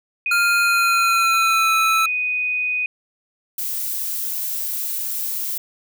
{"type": "tone", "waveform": "sine", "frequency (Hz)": 2489, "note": "D#7", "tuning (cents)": 0, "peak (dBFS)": -19, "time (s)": [0.26, 2.86], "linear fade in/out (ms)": 2}
{"type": "tone with pitch glide", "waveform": "square", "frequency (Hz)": [1396.9, 1318.5], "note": ["F6", "E6"], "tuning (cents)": [0, 0], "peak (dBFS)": -17, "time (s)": [0.31, 2.06], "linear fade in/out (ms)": 5, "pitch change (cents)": -100, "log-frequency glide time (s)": [0.62, 1.75]}
{"type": "noise", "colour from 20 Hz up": "violet", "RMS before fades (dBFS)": -25, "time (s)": [3.58, 5.58], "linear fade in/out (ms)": 5}
{"effects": []}